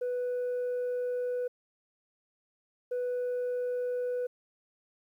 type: tone pair in turn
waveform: sine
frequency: 494.2 / 494.2 Hz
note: B4 / B4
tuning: +1 / +1 cents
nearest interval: unison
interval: 0 cents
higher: neither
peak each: -27 dBFS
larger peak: neither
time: 0.01-1.48 / 2.91-4.27 s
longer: first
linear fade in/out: 10 ms
effects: tanh soft clip ceiling -28 dBFS + 11-bit